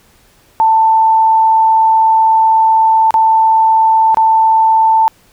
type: tone with dropouts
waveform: sine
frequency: 888 Hz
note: A5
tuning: 16 cents sharp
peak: -6 dBFS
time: 0.6-5.08 s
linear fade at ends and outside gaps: 0 ms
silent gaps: 3.107-3.141 / 4.145-4.171 s
effects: pink hiss -49 dBFS RMS until 5.32 s